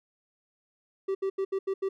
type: tone bursts at uneven times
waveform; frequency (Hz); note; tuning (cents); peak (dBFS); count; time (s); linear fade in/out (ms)
triangle; 387.1; G4; -22; -24; 6; 1.08-1.15 / 1.22-1.3 / 1.38-1.45 / 1.52-1.59 / 1.67-1.74 / 1.82-1.89; 10
effects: none